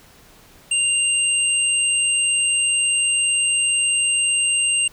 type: tone pair together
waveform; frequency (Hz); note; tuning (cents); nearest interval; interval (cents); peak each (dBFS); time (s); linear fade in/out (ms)
sine; 2789 / 8358; F7 / C9; -3 / -3; octave + perfect fifth; 1900; -19; 0.71-4.88; 5
effects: pink hiss -49 dBFS RMS until 4.92 s